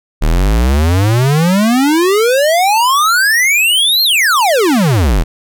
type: exponential two-way sweep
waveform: square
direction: up then down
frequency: 36.24 to 4304 to 36.24 Hz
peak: -9 dBFS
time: 0.21-5.24 s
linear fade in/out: 20 ms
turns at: 4.03 s
effects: none